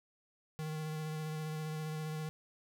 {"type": "tone with vibrato", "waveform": "square", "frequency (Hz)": 155.56, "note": "D#3", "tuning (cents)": 0, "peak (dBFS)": -38, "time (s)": [0.59, 2.29], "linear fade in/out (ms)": 0, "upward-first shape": "triangle", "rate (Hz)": 15, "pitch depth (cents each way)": 22, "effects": ["12-bit"]}